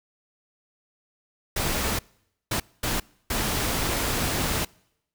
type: noise bursts at uneven times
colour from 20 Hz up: pink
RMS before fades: -26 dBFS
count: 4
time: 1.56-1.99 / 2.51-2.6 / 2.83-3 / 3.3-4.65 s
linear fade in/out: 5 ms
effects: noise-tail reverb RT60 0.8 s tail -26 dB re dry